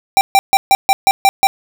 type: tone bursts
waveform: square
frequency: 784 Hz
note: G5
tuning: in tune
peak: -7 dBFS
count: 8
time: 0.17-1.47 s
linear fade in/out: 0 ms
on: 40 ms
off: 140 ms
effects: none